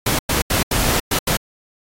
pink noise bursts at uneven times, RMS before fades -18 dBFS, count 6, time 0.06-0.19 / 0.29-0.42 / 0.5-0.63 / 0.71-1 / 1.11-1.19 / 1.27-1.37 s, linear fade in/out 5 ms, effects AAC 48 kbps

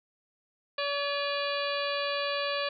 harmonic tone with a mistuned harmonic, 570 Hz, C#5, 48 cents sharp, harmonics 1 / 2 / 3 / 4 / 5 / 6 / 7 / 8, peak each -32 / -35 / -37 / -38 / -39 / -40 / -40 / -41 dBFS, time 0.78-2.69 s, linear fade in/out 5 ms, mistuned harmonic 4, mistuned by +110 cents, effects none

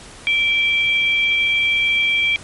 sine tone pair together, 2337 / 3250 Hz, D7 / G#7, -9 / -38 cents, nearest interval tritone, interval 571 cents, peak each -15 / -21 dBFS, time 0.27-2.36 s, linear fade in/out 0 ms, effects pink hiss -39 dBFS RMS until 2.43 s + MP3 48 kbps

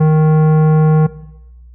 triangle tone with tanh clipping, 155.56 Hz, D#3, in tune, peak -9 dBFS, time 0-1.07 s, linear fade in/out 10 ms, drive 18 dB, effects noise-tail reverb RT60 0.9 s tail -17 dB re dry + added 60 Hz sine -36 dBFS peak until 1.74 s

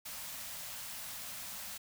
white band-stop noise, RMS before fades -44 dBFS, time 0.05-1.78 s, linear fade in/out 10 ms, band 270 to 530 Hz, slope 48 dB/octave, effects none

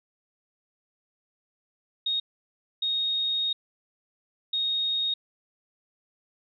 sine tone bursts at uneven times, 3729 Hz, A#7, in tune, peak -24 dBFS, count 3, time 2.06-2.2 / 2.82-3.53 / 4.53-5.14 s, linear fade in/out 5 ms, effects none

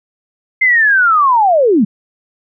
sine linear sweep, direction down, 2102 to 182.4 Hz, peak -7 dBFS, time 0.61-1.85 s, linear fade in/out 10 ms, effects none

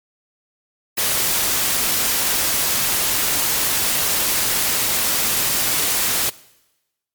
white noise, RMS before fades -19 dBFS, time 0.97-6.3 s, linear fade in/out 10 ms, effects noise-tail reverb RT60 1.0 s tail -21 dB re dry + MP3 96 kbps

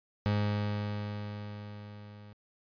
30% pulse tone with level ramp, 103.83 Hz, G#2, in tune, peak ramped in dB -23 to -46 dBFS, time 0.26-2.33 s, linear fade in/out 0 ms, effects resampled to 11025 Hz

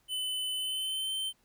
square tone with pitch glide, 3020 to 3101 Hz, F#7 to G7, +35 to -19 cents, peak -32 dBFS, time 0.08-1.33 s, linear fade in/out 50 ms, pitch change +46 cents, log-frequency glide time 0.54-1.14 s, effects pink hiss -70 dBFS RMS until 1.44 s

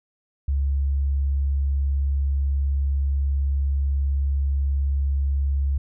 sine tone, 69.3 Hz, C#2, in tune, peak -19 dBFS, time 0.48-5.78 s, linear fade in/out 5 ms, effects none

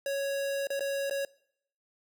square tone with dropouts, 554.4 Hz, C#5, in tune, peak -30 dBFS, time 0.06-1.25 s, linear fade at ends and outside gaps 2 ms, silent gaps 0.671-0.703 / 0.795-0.806 / 1.098-1.109 s, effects noise-tail reverb RT60 0.7 s tail -23 dB re dry

